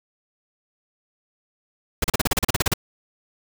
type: noise bursts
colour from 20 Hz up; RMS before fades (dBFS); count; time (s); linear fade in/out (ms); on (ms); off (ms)
pink; -19; 13; 2.02-2.738; 5; 22; 36
effects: none